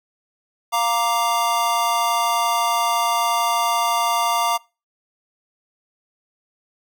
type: chord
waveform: square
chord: Bb major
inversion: second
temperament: equal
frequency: 698.5 / 932.3 / 1174.7 Hz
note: F5 / Bb5 / D6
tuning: 0 / 0 / 0 cents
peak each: -24 / -22 / -23 dBFS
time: 0.72-4.58 s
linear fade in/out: 20 ms
effects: noise-tail reverb RT60 0.3 s tail -24 dB re dry